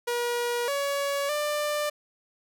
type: tone with pitch steps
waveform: sawtooth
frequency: 479.5 / 563 / 594 Hz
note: A#4 / C#5 / D5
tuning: +49 / +27 / +20 cents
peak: -22 dBFS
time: 0.07-1.9 s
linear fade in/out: 10 ms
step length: 610 ms
effects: none